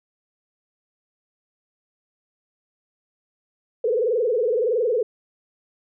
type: tone with frequency modulation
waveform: sine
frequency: 466.2 Hz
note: A#4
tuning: in tune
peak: -18 dBFS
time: 3.84-5.03 s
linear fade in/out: 5 ms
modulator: 21.6 Hz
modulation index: 2.1
effects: none